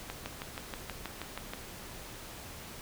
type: click train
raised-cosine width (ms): 0.3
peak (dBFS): -21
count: 10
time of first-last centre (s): 0.1-1.535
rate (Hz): 6.27
effects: pink hiss -46 dBFS RMS until 2.81 s